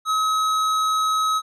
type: tone with hard clipping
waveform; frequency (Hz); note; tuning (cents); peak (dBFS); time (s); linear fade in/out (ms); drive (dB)
triangle; 1278; D#6; +46; -20; 0.05-1.42; 50; 16
effects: none